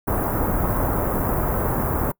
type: band-stop noise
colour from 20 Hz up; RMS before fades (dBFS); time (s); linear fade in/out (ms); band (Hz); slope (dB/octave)
pink; -22; 0.07-2.12; 10; 1300 to 14000; 24
effects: noise-tail reverb RT60 0.1 s tail -25 dB re dry